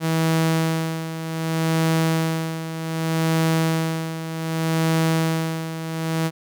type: tone with tremolo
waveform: sawtooth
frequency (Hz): 161.9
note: E3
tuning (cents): -31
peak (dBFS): -13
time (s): 0-6.31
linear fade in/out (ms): 50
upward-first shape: sine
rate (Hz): 0.65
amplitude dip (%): 70
effects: none